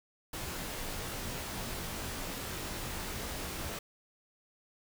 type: noise with comb filter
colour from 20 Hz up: pink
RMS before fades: -39 dBFS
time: 0.33-3.79 s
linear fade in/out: 5 ms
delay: 20 ms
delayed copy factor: -0.65
effects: none